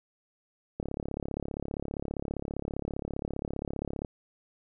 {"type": "click train", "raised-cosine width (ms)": 2, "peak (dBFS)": -20, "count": 115, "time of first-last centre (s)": [0.8, 4.048], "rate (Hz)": 35.1, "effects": []}